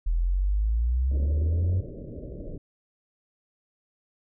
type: exponential sweep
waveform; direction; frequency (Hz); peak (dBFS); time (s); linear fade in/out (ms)
sine; up; 39.75 to 94.2; -21; 0.06-1.81; 10
type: low-pass noise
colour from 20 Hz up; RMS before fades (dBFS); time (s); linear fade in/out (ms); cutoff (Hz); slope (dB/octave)
pink; -38; 1.11-2.58; 5; 610; 96
effects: none